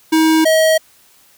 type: tone pair in turn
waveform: square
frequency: 318.4 / 636.8 Hz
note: D#4 / D#5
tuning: +40 / +40 cents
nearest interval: octave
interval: 1200 cents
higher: second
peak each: -10 / -10 dBFS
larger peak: neither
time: 0.12-0.45 / 0.45-0.78 s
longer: neither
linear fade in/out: 10 ms
effects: white hiss -50 dBFS RMS until 1.37 s